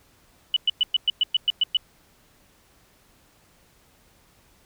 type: tone bursts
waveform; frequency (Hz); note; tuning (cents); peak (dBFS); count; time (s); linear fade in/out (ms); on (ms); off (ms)
sine; 2966; F#7; +4; -16; 10; 0.54-1.77; 2; 24; 110
effects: pink hiss -59 dBFS RMS until 4.65 s